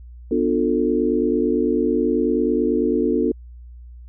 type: chord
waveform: sine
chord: B half-diminished seventh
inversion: none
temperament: just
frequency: 246.9 / 296.3 / 355.6 / 444.5 Hz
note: B3 / D4 / F4 / A4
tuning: 0 / +15 / +31 / +18 cents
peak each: -22 dBFS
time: 0.31-3.32 s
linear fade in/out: 5 ms
effects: added 60 Hz sine -37 dBFS peak until 4.08 s